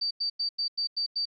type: tone bursts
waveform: sine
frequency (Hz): 4627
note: D8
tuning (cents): -27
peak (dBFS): -26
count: 7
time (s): 0.01-1.255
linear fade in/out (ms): 10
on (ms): 99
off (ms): 92
effects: none